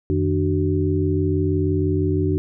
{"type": "tone cluster", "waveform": "sine", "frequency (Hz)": [90.4, 156.6, 296.6, 376.3], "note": ["F#2", "D#3", "D4", "F#4"], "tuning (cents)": [-40, 11, 17, 29], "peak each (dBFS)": [-21, -25, -23, -23], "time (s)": [0.1, 2.38], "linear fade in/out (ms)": 0, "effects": []}